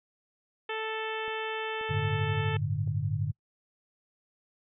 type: harmonic tone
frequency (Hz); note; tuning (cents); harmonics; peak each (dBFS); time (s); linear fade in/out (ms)
440; A4; 0; 1 / 2 / 3 / 4 / 5 / 6 / 7 / 8; -35 / -38 / -41 / -39 / -43 / -41 / -43 / -48; 0.69-2.57; 5
type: click train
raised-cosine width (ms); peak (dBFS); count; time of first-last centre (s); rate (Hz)
2; -37; 4; 1.28-2.876; 1.88
type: chord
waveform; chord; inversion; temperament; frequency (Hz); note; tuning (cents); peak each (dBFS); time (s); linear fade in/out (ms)
sine; G suspended second; none; equal; 98 / 110 / 146.83; G2 / A2 / D3; 0 / 0 / 0; -32 / -32 / -31; 1.89-3.32; 20
effects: noise-tail reverb RT60 0.1 s tail -26 dB re dry